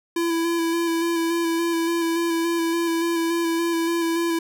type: tone with vibrato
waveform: square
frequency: 334.9 Hz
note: E4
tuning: 27 cents sharp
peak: -21 dBFS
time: 0.16-4.39 s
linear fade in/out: 5 ms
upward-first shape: square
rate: 3.5 Hz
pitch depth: 18 cents each way
effects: none